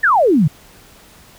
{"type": "exponential sweep", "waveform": "sine", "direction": "down", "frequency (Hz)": [1864.7, 133.1], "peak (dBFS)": -9, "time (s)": [0.03, 0.48], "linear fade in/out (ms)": 10, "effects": ["pink hiss -45 dBFS RMS until 1.38 s"]}